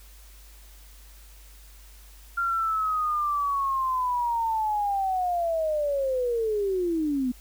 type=linear sweep; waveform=sine; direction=down; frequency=1392 to 242.7 Hz; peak=-23 dBFS; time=2.37-7.32 s; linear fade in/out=10 ms; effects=added 50 Hz sine -47 dBFS peak until 7.4 s + white hiss -54 dBFS RMS until 7.4 s